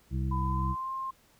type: harmonic tone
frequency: 65.41 Hz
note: C2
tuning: in tune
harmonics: 1 / 2 / 3 / 5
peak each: -30 / -32 / -37 / -42 dBFS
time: 0.1-0.76 s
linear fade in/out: 50 ms
type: tone with pitch glide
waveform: sine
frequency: 1004 to 1058.8 Hz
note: B5 to C6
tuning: +28 to +20 cents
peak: -32 dBFS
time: 0.31-1.11 s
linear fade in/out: 10 ms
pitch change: +92 cents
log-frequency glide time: 0.43-0.92 s
effects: pink hiss -63 dBFS RMS until 1.39 s